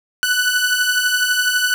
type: beating tone pair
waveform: sawtooth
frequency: 1480 / 1492 Hz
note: F#6 / F#6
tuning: 0 / +14 cents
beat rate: 12 Hz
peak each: -17 / -13 dBFS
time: 0.23-1.74 s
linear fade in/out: 0 ms
effects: none